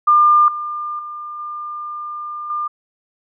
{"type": "tone with level steps", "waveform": "sine", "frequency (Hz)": 1200, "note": "D6", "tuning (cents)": 37, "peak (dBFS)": [-8, -22, -27, -25, -19], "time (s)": [0.07, 2.68], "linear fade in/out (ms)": 10, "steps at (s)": [0.48, 0.99, 1.39, 2.5], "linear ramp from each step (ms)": 2, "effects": []}